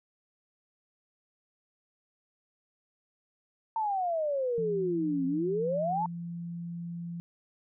sine exponential two-way sweep, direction down then up, 911 to 261.6 to 911 Hz, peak -27 dBFS, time 3.76-6.06 s, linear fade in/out 2 ms, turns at 5.26 s
sine tone, 170.9 Hz, F3, 37 cents flat, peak -35 dBFS, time 4.58-7.2 s, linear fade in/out 0 ms
effects none

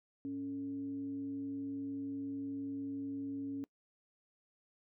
sine tone with frequency modulation, 277.2 Hz, C#4, in tune, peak -37 dBFS, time 0.25-3.64 s, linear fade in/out 0 ms, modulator 170 Hz, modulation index 0.25, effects noise-tail reverb RT60 0.1 s tail -23 dB re dry

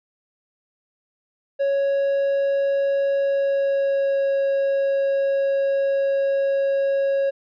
triangle tone with pitch glide, 554.4 to 549.9 Hz, C#5 to C#5, 0 to -14 cents, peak -16 dBFS, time 1.59-7.31 s, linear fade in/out 20 ms, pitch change -14 cents, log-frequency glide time 3.18-4.29 s, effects resampled to 11025 Hz

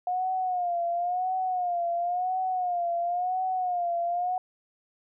sine tone with vibrato, 717 Hz, F5, 45 cents sharp, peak -25 dBFS, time 0.07-4.38 s, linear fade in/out 2 ms, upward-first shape sine, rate 0.96 Hz, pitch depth 77 cents each way, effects none

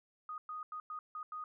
sine tone bursts at uneven times, 1242 Hz, D#6, 3 cents flat, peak -40 dBFS, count 6, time 0.29-0.38 / 0.49-0.63 / 0.72-0.8 / 0.9-0.99 / 1.15-1.23 / 1.32-1.44 s, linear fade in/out 2 ms, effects none

